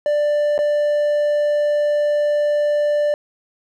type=tone with dropouts; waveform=triangle; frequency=590 Hz; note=D5; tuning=8 cents sharp; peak=-13 dBFS; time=0.06-3.14 s; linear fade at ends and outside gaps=1 ms; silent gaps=0.579-0.589 s; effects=none